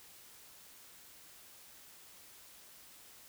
silence, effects white hiss -57 dBFS RMS until 3.28 s

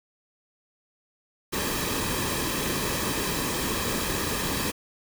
pink noise with comb filter, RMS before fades -28 dBFS, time 1.52-4.72 s, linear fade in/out 20 ms, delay 1.4 ms, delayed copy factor -0.55, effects none

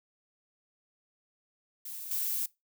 violet noise with level steps, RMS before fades -41 / -32 dBFS, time 1.85-2.46 s, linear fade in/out 5 ms, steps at 2.11 s, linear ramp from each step 2 ms, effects noise-tail reverb RT60 0.2 s tail -21 dB re dry

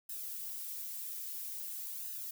violet noise with flanger, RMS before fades -42 dBFS, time 0.09-2.31 s, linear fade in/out 5 ms, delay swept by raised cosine 0.88 to 6.28 ms, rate 0.5 Hz, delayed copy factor -0.6, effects none

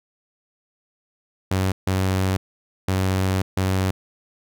sawtooth tone bursts at uneven times, 94.5 Hz, F#2, 37 cents sharp, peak -15 dBFS, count 4, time 1.51-1.72 / 1.87-2.37 / 2.88-3.42 / 3.57-3.91 s, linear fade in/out 5 ms, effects none

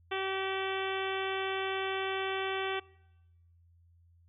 harmonic tone, 384.1 Hz, G4, 35 cents flat, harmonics 1 / 2 / 3 / 4 / 5 / 6 / 7 / 8 / 9, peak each -35 / -38 / -40 / -41 / -42 / -43 / -43 / -44 / -45 dBFS, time 0.11-2.8 s, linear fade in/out 10 ms, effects noise-tail reverb RT60 1.0 s tail -24 dB re dry + added 85 Hz sine -60 dBFS peak until 4.28 s

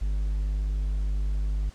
triangle tone, 50.4 Hz, G1, 49 cents sharp, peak -22 dBFS, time 0.01-1.7 s, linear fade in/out 10 ms, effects pink hiss -54 dBFS RMS until 1.74 s + low-pass 8000 Hz 12 dB/octave

